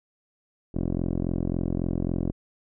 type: tone with low-pass filter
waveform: 10% pulse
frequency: 43.65 Hz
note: F1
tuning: in tune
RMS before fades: -27 dBFS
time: 0.74-2.32 s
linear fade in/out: 10 ms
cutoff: 400 Hz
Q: 2.2
effects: none